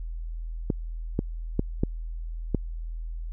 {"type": "clicks", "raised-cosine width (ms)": 3, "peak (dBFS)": -10, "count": 5, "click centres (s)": [0.702, 1.191, 1.594, 1.835, 2.547], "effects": ["added 41 Hz sine -31 dBFS peak until 3.32 s"]}